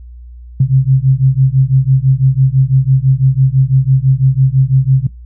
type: beating tone pair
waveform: sine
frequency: 130 / 136 Hz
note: C3 / C#3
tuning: -11 / -33 cents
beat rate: 6 Hz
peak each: -10 dBFS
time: 0.6-5.07 s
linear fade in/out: 5 ms
effects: noise-tail reverb RT60 0.2 s tail -22 dB re dry + added 60 Hz sine -30 dBFS peak until 5.25 s